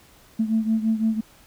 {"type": "beating tone pair", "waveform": "sine", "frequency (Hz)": [220, 225.9], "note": ["A3", "A3"], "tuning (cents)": [0, 46], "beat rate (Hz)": 5.9, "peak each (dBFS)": [-20, -24], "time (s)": [0.39, 1.21], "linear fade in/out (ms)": 10, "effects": ["tanh soft clip ceiling -12 dBFS", "pink hiss -53 dBFS RMS until 1.46 s"]}